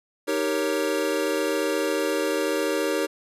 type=chord; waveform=square; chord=Eb dominant seventh; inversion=none; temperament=equal; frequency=311.1 / 392 / 466.2 / 554.4 Hz; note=Eb4 / G4 / Bb4 / Db5; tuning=0 / 0 / 0 / 0 cents; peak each=-29 dBFS; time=0.27-3.07 s; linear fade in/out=20 ms; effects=resampled to 32000 Hz